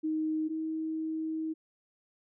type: tone pair in turn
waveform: sine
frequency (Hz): 312.9 / 317.6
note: D#4 / D#4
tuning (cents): +10 / +36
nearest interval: unison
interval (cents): 26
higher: second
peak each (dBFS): -28 / -31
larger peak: first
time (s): 0.03-0.49 / 0.49-1.54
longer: second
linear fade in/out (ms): 20
effects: none